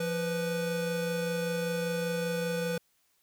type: tone pair together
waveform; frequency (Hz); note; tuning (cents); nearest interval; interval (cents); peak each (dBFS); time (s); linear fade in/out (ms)
square; 173.01 / 493.9; F3 / B4; -16 / 0; octave + tritone; 1816; -34 / -32; 0-2.78; 5
effects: white hiss -71 dBFS RMS until 3.22 s